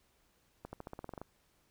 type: accelerating click train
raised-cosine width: 1 ms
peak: -29 dBFS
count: 11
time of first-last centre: 0.65-1.216 s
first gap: 80 ms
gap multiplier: 0.92
effects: pink hiss -72 dBFS RMS until 1.7 s